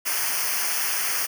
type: noise with comb filter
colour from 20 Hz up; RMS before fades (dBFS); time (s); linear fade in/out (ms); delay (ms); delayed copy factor
white; -25; 0.05-1.27; 20; 0.26; -0.9
effects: none